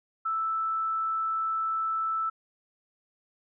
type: tone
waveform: sine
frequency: 1318.5 Hz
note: E6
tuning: in tune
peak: -26 dBFS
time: 0.25-2.3 s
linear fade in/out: 10 ms
effects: none